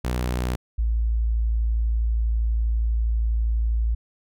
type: tone pair in turn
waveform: sawtooth / sine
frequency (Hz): 61.6 / 56.18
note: B1 / A1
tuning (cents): -4 / +37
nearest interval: major second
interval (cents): 159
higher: first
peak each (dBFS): -19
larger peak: neither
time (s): 0.04-0.56 / 0.78-3.95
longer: second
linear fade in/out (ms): 10
effects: none